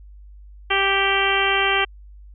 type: harmonic tone with a mistuned harmonic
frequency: 392 Hz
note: G4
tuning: in tune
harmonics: 1 / 2 / 3 / 4 / 5 / 6 / 7 / 8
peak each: -25 / -25 / -25 / -25 / -25 / -25 / -25 / -25 dBFS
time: 0.7-1.85 s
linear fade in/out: 10 ms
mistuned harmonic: 6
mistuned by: -18 cents
effects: added 50 Hz sine -40 dBFS peak until 2.34 s